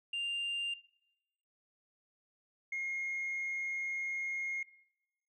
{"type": "tone pair in turn", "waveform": "sine", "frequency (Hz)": [2794, 2144], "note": ["F7", "C7"], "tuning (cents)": [0, 42], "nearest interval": "perfect fourth", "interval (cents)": 458, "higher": "first", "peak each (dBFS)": [-32, -33], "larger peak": "first", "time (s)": [[0.13, 0.74], [2.72, 4.63]], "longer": "second", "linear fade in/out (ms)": 5, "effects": ["noise-tail reverb RT60 0.8 s tail -19 dB re dry", "tanh soft clip ceiling -32 dBFS"]}